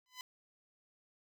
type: tone with exponential growth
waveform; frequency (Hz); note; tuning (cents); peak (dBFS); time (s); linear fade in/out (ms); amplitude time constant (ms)
10% pulse; 1008; B5; +35; -32; 0.06-0.21; 1; 31
effects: none